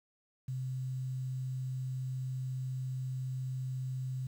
sine tone with quantisation, 129.6 Hz, C3, 16 cents flat, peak -34 dBFS, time 0.48-4.27 s, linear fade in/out 5 ms, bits 10, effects none

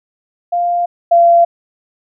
sine tone pair in turn, 698.5 / 684.9 Hz, F5 / F5, 0 / -34 cents, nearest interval unison, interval 34 cents, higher first, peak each -12 / -5 dBFS, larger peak second, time 0.52-0.86 / 1.11-1.45 s, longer neither, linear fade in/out 10 ms, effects none

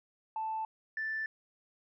sine tone pair in turn, 880 / 1763.6 Hz, A5 / A6, 0 / +4 cents, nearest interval octave, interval 1204 cents, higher second, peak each -32 / -32 dBFS, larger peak neither, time 0.36-0.65 / 0.97-1.26 s, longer neither, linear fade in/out 2 ms, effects tanh soft clip ceiling -28 dBFS

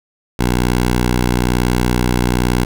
10% pulse tone, 61.1 Hz, B1, 18 cents flat, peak -5 dBFS, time 0.39-2.65 s, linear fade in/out 5 ms, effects none

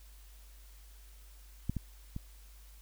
clicks, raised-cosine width 5 ms, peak -19 / -22 / -26 dBFS, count 3, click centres 1.696 / 1.767 / 2.164 s, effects added 50 Hz sine -52 dBFS peak until 2.81 s + white hiss -62 dBFS RMS until 2.81 s

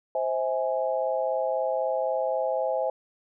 sine chord, C augmented, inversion none, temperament equal with one note detuned, 523.3 / 647.2 / 830.6 Hz, C5 / E5 / G#5, 0 / -32 / 0 cents, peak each -27 / -28 / -31 dBFS, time 0.15-2.9 s, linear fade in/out 2 ms, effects none

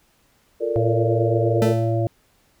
sine chord, Bb major seventh, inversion second, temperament equal, 349.2 / 440 / 466.2 / 587.3 Hz, F4 / A4 / Bb4 / D5, 0 / 0 / 0 / 0 cents, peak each -29 / -26 / -24 / -27 dBFS, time 0.6-1.74 s, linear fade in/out 20 ms
harmonic tone, 113.5 Hz, A#2, 46 cents flat, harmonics 1 / 3 / 5 / 6, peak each -20 / -25 / -27 / -28 dBFS, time 0.76-2.07 s, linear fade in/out 0 ms
40% pulse tone with exponential decay, 220 Hz, A3, in tune, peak -16 dBFS, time 1.62-2.01 s, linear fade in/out 0 ms, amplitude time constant 84 ms
effects pink hiss -61 dBFS RMS until 2.6 s

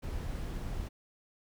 brown noise, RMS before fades -37 dBFS, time 0.02-0.89 s, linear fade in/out 20 ms, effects none

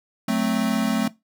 square chord, F# diminished, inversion none, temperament equal, 185 / 220 / 261.6 Hz, F#3 / A3 / C4, 0 / 0 / 0 cents, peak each -28 / -23 / -26 dBFS, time 0.28-1.08 s, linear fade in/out 5 ms, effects noise-tail reverb RT60 0.2 s tail -19 dB re dry

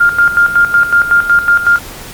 sine tone with tremolo, 1404 Hz, F6, 9 cents sharp, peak -4 dBFS, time 0-1.79 s, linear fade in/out 10 ms, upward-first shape square, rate 5.4 Hz, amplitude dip 70%, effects pink hiss -29 dBFS RMS until 2.13 s + Opus 32 kbps

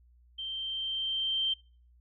sine tone with level ramp, 3136 Hz, G7, in tune, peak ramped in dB -35 to -26 dBFS, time 0.38-1.54 s, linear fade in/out 10 ms, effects noise-tail reverb RT60 0.4 s tail -24 dB re dry + added 60 Hz sine -58 dBFS peak until 2 s

